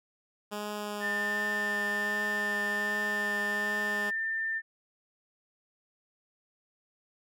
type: tone with vibrato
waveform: 10% pulse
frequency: 207.7 Hz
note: G#3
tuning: in tune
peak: -26 dBFS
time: 0.51-4.11 s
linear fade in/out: 20 ms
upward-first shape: triangle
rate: 1.3 Hz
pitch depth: 12 cents each way
type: tone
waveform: sine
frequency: 1793 Hz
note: A6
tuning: 32 cents sharp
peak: -29 dBFS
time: 1-4.62 s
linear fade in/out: 50 ms
effects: none